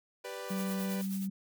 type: chord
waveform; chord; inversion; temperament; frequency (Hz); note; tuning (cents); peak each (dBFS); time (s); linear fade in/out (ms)
sawtooth; G major; none; equal; 392 / 493.9 / 587.3; G4 / B4 / D5; 0 / 0 / 0; -41 / -38 / -41; 0.24-1.02; 10
type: noise with tremolo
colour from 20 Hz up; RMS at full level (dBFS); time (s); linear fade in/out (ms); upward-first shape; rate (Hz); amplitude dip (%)
blue; -43; 0.47-1.28; 50; sine; 9.3; 60
type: tone with pitch glide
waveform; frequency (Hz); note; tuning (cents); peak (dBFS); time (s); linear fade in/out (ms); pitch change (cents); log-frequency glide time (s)
sine; 191.7 to 193.37; G3 to G3; -38 to -23; -32; 0.5-1.3; 10; +15; 0.8-1.1
effects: none